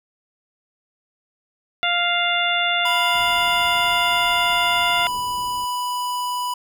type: harmonic tone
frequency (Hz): 699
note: F5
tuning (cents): +1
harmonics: 1 / 2 / 3 / 4 / 5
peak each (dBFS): -24 / -24 / -24 / -24 / -24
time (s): 1.83-5.07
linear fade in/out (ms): 0
type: tone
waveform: square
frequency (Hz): 987.8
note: B5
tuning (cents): 0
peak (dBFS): -23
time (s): 2.85-6.54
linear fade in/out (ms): 5
type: low-pass noise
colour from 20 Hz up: pink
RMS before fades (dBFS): -43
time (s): 3.13-5.66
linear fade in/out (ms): 20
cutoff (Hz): 550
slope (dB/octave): 48
effects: none